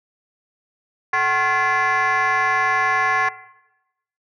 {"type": "tone with frequency modulation", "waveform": "sine", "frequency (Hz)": 1396.9, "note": "F6", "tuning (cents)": 0, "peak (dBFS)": -14, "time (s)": [1.13, 3.29], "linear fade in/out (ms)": 5, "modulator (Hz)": 321, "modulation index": 2, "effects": ["noise-tail reverb RT60 0.9 s tail -18 dB re dry", "tanh soft clip ceiling -14 dBFS"]}